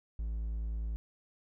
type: tone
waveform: triangle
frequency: 55 Hz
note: A1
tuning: in tune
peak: -31 dBFS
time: 0.19-0.96 s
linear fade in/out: 0 ms
effects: none